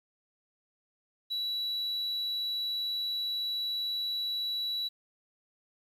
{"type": "tone", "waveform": "sine", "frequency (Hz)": 3927, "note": "B7", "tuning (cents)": -11, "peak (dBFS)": -28, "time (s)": [1.3, 4.89], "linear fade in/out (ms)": 20, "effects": ["tanh soft clip ceiling -29 dBFS", "10-bit"]}